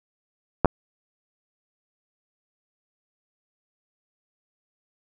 clicks, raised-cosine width 1 ms, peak -3 dBFS, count 2, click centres 0.647 / 0.657 s, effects none

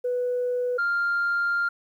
sine tone pair in turn, 493.9 / 1397 Hz, B4 / F6, 0 / 0 cents, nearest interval octave + tritone, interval 1800 cents, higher second, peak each -22 / -20 dBFS, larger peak second, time 0.04-0.78 / 0.78-1.69 s, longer second, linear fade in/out 10 ms, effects tanh soft clip ceiling -19 dBFS + 10-bit

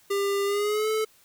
square tone with pitch glide, 399.3 to 435.4 Hz, G4 to A4, +32 to -18 cents, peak -24 dBFS, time 0.1-1.05 s, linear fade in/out 10 ms, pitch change +150 cents, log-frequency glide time 0.45-0.89 s, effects white hiss -59 dBFS RMS until 1.24 s

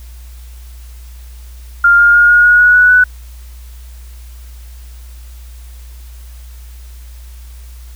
sine tone with pitch steps, 1400 / 1412.2 / 1424.5 / 1436.9 / 1449.4 / 1462 / 1474.7 / 1487.5 Hz, F6 / F6 / F6 / F6 / F#6 / F#6 / F#6 / F#6, +4 / +19 / +34 / +49 / -36 / -21 / -6 / +9 cents, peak -4 dBFS, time 1.84-3.04 s, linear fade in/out 5 ms, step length 150 ms, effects added 60 Hz sine -30 dBFS peak until 7.95 s + white hiss -45 dBFS RMS until 7.95 s

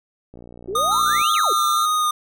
click train, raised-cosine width 2 ms, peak -27 dBFS, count 53, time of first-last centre 0.34-1.214 s, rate 59.5 Hz
sine exponential two-way sweep, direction up then down, 349.2 to 3687 to 349.2 Hz, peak -24 dBFS, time 0.68-1.53 s, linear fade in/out 5 ms, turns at 1.33 s
square tone with vibrato, 1223 Hz, D#6, 30 cents flat, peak -18 dBFS, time 0.75-2.11 s, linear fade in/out 5 ms, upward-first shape sine, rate 1.9 Hz, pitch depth 27 cents each way
square tone, 1339 Hz, E6, 27 cents sharp, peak -24 dBFS, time 0.91-1.86 s, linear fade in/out 10 ms
effects none

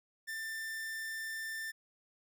45% pulse tone, 1784 Hz, A6, 23 cents sharp, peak -38 dBFS, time 0.27-1.72 s, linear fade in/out 20 ms, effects none

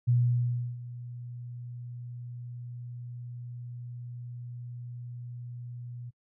sine tone with ADSR envelope, 121.4 Hz, B2, 29 cents flat, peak -20 dBFS, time 0.07-6.11 s, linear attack 18 ms, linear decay 680 ms, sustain -18 dB, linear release 23 ms, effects noise-tail reverb RT60 0.1 s tail -26 dB re dry

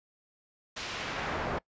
brown noise with band-pass filter sweep, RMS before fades -35 dBFS, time 0.76-1.59 s, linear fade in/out 10 ms, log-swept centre 4700 to 860 Hz, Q 0.78, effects noise-tail reverb RT60 0.1 s tail -23 dB re dry + resampled to 16000 Hz

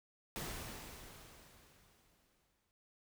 pink noise with exponential decay, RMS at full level -42 dBFS, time 0.36-2.71 s, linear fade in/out 0 ms, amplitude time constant 510 ms, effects noise-tail reverb RT60 0.3 s tail -23 dB re dry

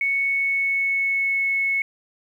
sine tone with pitch glide, 2215 to 2198 Hz, C#7 to C#7, -2 to -15 cents, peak -19 dBFS, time 0.01-1.82 s, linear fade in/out 2 ms, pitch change -13 cents, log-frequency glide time 0.22-1.47 s, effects 9-bit

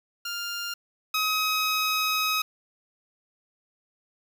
15% pulse tone pair in turn, 1400 / 1267.3 Hz, F6 / D#6, +4 / +31 cents, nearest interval major second, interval 173 cents, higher first, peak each -24 / -17 dBFS, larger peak second, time 0.25-0.74 / 1.14-2.42 s, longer second, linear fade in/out 5 ms, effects 9-bit

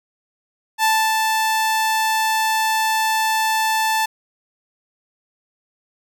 sawtooth tone with ADSR envelope, 880 Hz, A5, in tune, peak -10 dBFS, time 0.78-4.06 s, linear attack 55 ms, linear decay 290 ms, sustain -3 dB, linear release 9 ms, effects none

